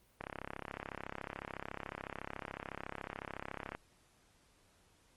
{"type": "click train", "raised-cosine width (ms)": 0.5, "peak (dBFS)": -25, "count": 121, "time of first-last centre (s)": [0.21, 3.75], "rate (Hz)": 33.9, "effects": ["pink hiss -69 dBFS RMS until 5.16 s", "Opus 32 kbps"]}